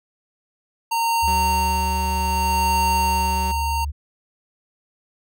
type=tone with tremolo; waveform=square; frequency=921 Hz; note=A#5; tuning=21 cents flat; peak=-18 dBFS; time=0.91-3.85 s; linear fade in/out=10 ms; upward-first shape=sine; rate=0.65 Hz; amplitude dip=45%
type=tone with pitch glide; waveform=sine; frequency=73.42 to 72.12 Hz; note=D2 to D2; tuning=0 to -31 cents; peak=-23 dBFS; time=1.22-3.92 s; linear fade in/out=20 ms; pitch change=-31 cents; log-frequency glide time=1.65-2.77 s
type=tone; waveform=sawtooth; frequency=189 Hz; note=F#3; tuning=37 cents sharp; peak=-26 dBFS; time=1.27-3.52 s; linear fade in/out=10 ms
effects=none